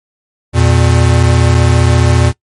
square tone pair together, 84.1 / 119.02 Hz, E2 / A#2, +35 / +36 cents, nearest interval tritone, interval 601 cents, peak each -10 dBFS, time 0.53-2.33 s, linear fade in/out 50 ms, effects noise-tail reverb RT60 0.1 s tail -21 dB re dry + MP3 48 kbps

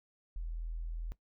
sine tone, 41.2 Hz, E1, in tune, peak -36 dBFS, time 0.36-1.12 s, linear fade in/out 0 ms, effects noise-tail reverb RT60 0.1 s tail -17 dB re dry

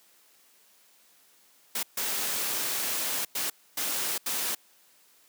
white noise bursts at uneven times, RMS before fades -30 dBFS, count 5, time 1.75-1.83 / 1.97-3.25 / 3.35-3.5 / 3.77-4.18 / 4.26-4.55 s, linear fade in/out 5 ms, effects white hiss -61 dBFS RMS until 5.28 s + high-pass 200 Hz 12 dB/octave

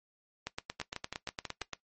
two click trains, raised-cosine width 0.2 ms, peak -18 / -19 dBFS, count 12 / 6, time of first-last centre 0.47-1.733 / 0.8-1.616 s, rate 8.71 / 6.13 Hz, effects noise-tail reverb RT60 0.1 s tail -17 dB re dry + MP3 32 kbps

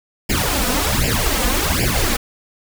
pink noise with flanger, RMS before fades -18 dBFS, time 0.29-2.17 s, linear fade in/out 10 ms, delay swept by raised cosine 0.4 to 4.1 ms, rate 1.3 Hz, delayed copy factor +0.95, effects none

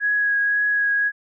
sine tone with vibrato, 1661.2 Hz, G#6, in tune, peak -17 dBFS, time 0-1.12 s, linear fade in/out 50 ms, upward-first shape triangle, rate 1.9 Hz, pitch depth 15 cents each way, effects none

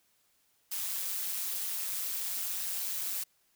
blue noise with amplitude modulation, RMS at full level -32 dBFS, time 0.71-3.24 s, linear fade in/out 10 ms, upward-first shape sine, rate 191 Hz, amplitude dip 65%, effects white hiss -71 dBFS RMS until 3.55 s

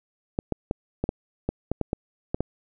clicks, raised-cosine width 2 ms, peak -11 dBFS, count 11, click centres 0.389 / 0.523 / 0.711 / 1.04 / 1.091 / 1.49 / 1.716 / 1.813 / 1.931 / 2.345 / 2.406 s, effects none

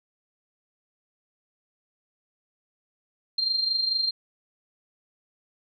sine tone with amplitude modulation, 4181 Hz, C8, 2 cents flat, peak -20 dBFS, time 3.38-4.11 s, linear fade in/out 5 ms, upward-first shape sine, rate 24.5 Hz, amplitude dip 60%, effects none

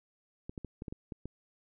clicks, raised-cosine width 3 ms, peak -27 dBFS, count 8, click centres 0.495 / 0.578 / 0.647 / 0.821 / 0.882 / 0.925 / 1.122 / 1.256 s, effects none

